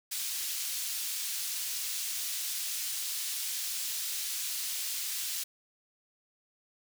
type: high-pass noise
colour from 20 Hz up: pink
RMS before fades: -35 dBFS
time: 0.11-5.44 s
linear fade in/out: 10 ms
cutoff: 4100 Hz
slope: 12 dB/octave
effects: none